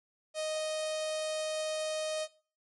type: tone with notch filter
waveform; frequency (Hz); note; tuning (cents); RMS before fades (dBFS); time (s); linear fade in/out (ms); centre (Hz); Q
sawtooth; 622.3; D#5; 0; -34; 0.34-2.28; 50; 1500; 0.85
effects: noise-tail reverb RT60 0.4 s tail -20 dB re dry + MP3 48 kbps